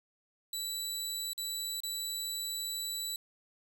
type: tone with dropouts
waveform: 20% pulse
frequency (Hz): 3951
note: B7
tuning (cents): 0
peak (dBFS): -29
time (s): 0.53-3.16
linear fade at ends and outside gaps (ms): 2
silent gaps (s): 1.333-1.378 / 1.804-1.834
effects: none